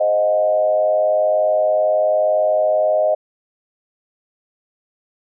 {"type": "tone with frequency modulation", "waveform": "sine", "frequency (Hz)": 622.3, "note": "D#5", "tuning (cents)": 0, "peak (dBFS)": -13, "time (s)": [0, 3.15], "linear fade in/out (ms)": 10, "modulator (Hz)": 101, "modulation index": 0.69, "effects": []}